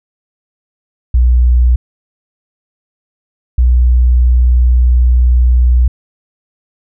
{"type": "tone pair in turn", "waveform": "sine", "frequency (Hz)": [61, 61.32], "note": ["B1", "B1"], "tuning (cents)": [-21, -12], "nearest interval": "unison", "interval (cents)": 9, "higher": "second", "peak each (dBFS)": -5, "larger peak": "neither", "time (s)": [[1.14, 1.76], [3.58, 5.88]], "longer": "second", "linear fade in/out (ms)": 5, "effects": []}